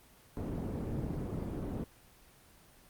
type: low-pass noise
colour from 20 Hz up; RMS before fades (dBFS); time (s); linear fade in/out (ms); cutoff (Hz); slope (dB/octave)
white; -37; 0.37-1.84; 0; 270; 12
effects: pink hiss -60 dBFS RMS until 2.89 s + Opus 24 kbps